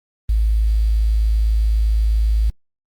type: tone with quantisation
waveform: sine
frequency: 53.9 Hz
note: A1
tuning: 35 cents flat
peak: -13 dBFS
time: 0.29-2.5 s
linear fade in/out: 5 ms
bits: 7
effects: Opus 32 kbps